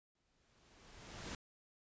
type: noise with exponential growth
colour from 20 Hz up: pink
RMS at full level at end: -44 dBFS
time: 0.15-1.35 s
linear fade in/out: 2 ms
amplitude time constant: 260 ms
effects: resampled to 16000 Hz